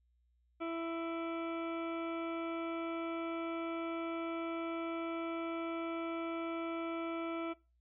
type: harmonic tone with a mistuned harmonic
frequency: 331.7 Hz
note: E4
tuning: 11 cents sharp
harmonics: 1 / 2 / 3 / 4 / 6 / 7 / 8 / 9 / 10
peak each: -38 / -42 / -52 / -44 / -59 / -49 / -62 / -61 / -61 dBFS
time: 0.6-7.54 s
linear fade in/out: 20 ms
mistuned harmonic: 10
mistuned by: +17 cents
effects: noise-tail reverb RT60 0.3 s tail -23 dB re dry + added 60 Hz sine -70 dBFS peak until 7.8 s